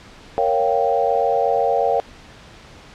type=chord; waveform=sine; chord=G half-diminished seventh; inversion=first; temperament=equal; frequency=466.2 / 554.4 / 698.5 / 784 Hz; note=Bb4 / Db5 / F5 / G5; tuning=0 / 0 / 0 / 0 cents; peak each=-21 dBFS; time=0.38-2 s; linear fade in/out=0 ms; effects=pink hiss -43 dBFS RMS until 2.94 s + low-pass 5000 Hz 12 dB/octave